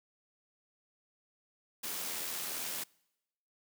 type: noise with amplitude modulation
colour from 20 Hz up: white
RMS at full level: -37 dBFS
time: 1.83-2.84 s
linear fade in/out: 10 ms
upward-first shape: sine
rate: 83 Hz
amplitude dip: 30%
effects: noise-tail reverb RT60 0.9 s tail -26 dB re dry + high-pass 150 Hz 12 dB/octave